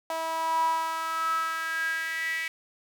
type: tone with high-pass filter sweep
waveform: sawtooth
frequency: 324.7 Hz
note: E4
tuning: 26 cents flat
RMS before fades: -29 dBFS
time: 0.1-2.48 s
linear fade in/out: 2 ms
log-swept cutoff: 780 to 2100 Hz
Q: 9.9
effects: none